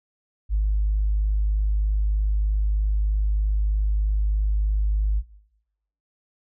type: tone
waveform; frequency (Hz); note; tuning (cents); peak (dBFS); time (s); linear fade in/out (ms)
sine; 51.6; G#1; -10; -17; 0.49-5.23; 50
effects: noise-tail reverb RT60 0.9 s tail -21 dB re dry + tanh soft clip ceiling -14 dBFS